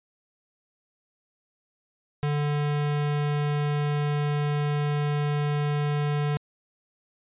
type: tone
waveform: square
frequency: 146.83 Hz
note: D3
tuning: in tune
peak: -24 dBFS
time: 2.23-6.37 s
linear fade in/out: 0 ms
effects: resampled to 8000 Hz